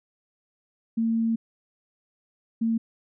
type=tone pair in turn; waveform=sine; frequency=227 / 227 Hz; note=A#3 / A#3; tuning=-46 / -46 cents; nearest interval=unison; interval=0 cents; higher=neither; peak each=-21 dBFS; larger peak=neither; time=0.97-1.36 / 2.61-2.78 s; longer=first; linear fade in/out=10 ms; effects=none